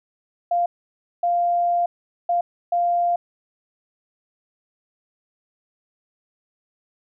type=tone bursts at uneven times; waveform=sine; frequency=697 Hz; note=F5; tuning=4 cents flat; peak=-17 dBFS; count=4; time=0.51-0.66 / 1.23-1.86 / 2.29-2.41 / 2.72-3.16 s; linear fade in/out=5 ms; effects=none